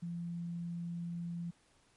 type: tone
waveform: sine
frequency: 171.1 Hz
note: F3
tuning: 35 cents flat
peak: -37 dBFS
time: 0.02-1.51 s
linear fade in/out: 10 ms
effects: pink hiss -69 dBFS RMS until 1.96 s + MP3 48 kbps